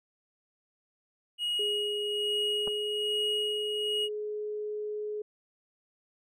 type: tone with tremolo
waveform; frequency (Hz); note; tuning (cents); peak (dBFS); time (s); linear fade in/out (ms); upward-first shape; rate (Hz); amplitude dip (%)
triangle; 2889; F#7; -42; -26; 1.38-4.09; 50; sine; 1.2; 45
type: tone with pitch glide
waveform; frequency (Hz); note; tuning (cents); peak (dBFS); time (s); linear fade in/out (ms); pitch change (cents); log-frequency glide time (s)
sine; 415.3 to 421.8; G#4 to G#4; 0 to +27; -32; 1.59-5.22; 5; +27; 2.03-3.25
type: clicks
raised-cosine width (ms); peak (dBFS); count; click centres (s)
1; -26; 2; 2.674 / 2.679
effects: none